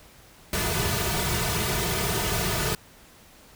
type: noise with comb filter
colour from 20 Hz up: pink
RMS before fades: -26 dBFS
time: 0.53-2.75 s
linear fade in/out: 2 ms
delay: 3.7 ms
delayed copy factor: -1
effects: pink hiss -52 dBFS RMS until 3.55 s